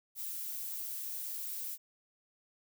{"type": "noise", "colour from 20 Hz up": "violet", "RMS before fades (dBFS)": -40, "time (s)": [0.15, 1.78], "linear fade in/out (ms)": 50, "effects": []}